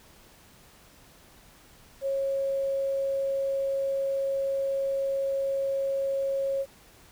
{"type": "tone with quantisation", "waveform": "sine", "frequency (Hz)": 546, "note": "C#5", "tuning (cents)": -26, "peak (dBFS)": -25, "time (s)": [2.01, 6.66], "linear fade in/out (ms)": 50, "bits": 9, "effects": ["pink hiss -55 dBFS RMS until 7.11 s"]}